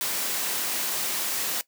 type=noise; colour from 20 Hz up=white; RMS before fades=-28 dBFS; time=0.01-1.61 s; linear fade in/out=0 ms; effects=noise-tail reverb RT60 0.1 s tail -18 dB re dry + high-pass 200 Hz 12 dB/octave